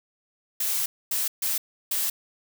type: noise bursts at uneven times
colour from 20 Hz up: blue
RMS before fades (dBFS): -26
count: 4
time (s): 0.6-0.86 / 1.11-1.28 / 1.42-1.58 / 1.91-2.1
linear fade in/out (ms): 5
effects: none